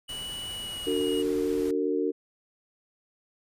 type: tone with pitch glide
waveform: square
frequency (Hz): 2947 to 2891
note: F#7 to F#7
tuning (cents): -8 to -41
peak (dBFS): -35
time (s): 0.08-1.23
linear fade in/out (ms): 20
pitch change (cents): -33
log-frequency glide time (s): 0.48-0.99
type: noise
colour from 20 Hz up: pink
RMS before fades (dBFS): -44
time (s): 0.09-1.71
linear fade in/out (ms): 2
type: chord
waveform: sine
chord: D augmented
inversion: none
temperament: equal with one note detuned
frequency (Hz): 293.7 / 370 / 455.3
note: D4 / F#4 / A#4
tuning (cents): 0 / 0 / -41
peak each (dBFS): -29 / -29 / -28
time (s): 0.86-2.12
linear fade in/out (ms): 20
effects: resampled to 32000 Hz